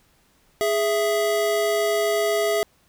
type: tone pair together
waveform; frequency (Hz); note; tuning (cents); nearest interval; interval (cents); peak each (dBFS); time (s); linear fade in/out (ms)
square; 415.3 / 662.9; G#4 / E5; 0 / +10; minor sixth; 810; -23; 0.61-2.63; 0
effects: pink hiss -61 dBFS RMS until 2.88 s